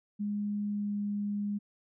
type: tone with pitch glide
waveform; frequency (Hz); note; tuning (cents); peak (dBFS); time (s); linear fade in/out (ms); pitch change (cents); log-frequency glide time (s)
sine; 206.2 to 204.9; G#3 to G#3; -12 to -23; -30; 0.19-1.59; 20; -11; 0.69-0.96
effects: none